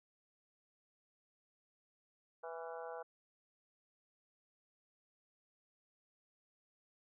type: harmonic tone with a mistuned harmonic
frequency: 164.81 Hz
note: E3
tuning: in tune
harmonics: 3 / 4 / 5 / 6 / 7 / 8 / 9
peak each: -47 / -49 / -50 / -55 / -56 / -56 / -57 dBFS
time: 2.43-3.03 s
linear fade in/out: 10 ms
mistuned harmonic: 8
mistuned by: +56 cents
effects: none